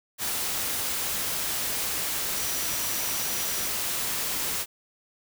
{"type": "tone in noise", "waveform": "sine", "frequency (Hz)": 5840, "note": "F#8", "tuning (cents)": -24, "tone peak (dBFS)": -37, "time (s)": [2.33, 3.7], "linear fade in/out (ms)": 50, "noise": "white", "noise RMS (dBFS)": -29, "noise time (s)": [0.18, 4.66], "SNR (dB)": -11, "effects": []}